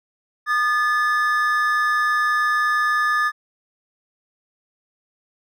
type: tone pair together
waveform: triangle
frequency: 1221 / 1730.1 Hz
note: D#6 / A6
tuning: -33 / -30 cents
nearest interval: tritone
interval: 603 cents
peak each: -18 dBFS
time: 0.46-3.32 s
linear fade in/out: 50 ms
effects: none